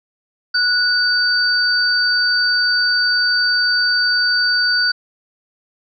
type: tone pair together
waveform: sine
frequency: 1470 / 4611 Hz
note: F#6 / D8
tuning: -12 / -33 cents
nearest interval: octave + minor sixth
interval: 1979 cents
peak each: -16 dBFS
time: 0.54-4.92 s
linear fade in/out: 10 ms
effects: none